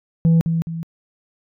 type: tone with echo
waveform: sine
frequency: 164.81 Hz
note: E3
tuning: in tune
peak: -8 dBFS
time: 0.25-0.41 s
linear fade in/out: 0 ms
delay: 210 ms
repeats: 2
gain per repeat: -8 dB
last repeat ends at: 0.83 s
effects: tanh soft clip ceiling -10 dBFS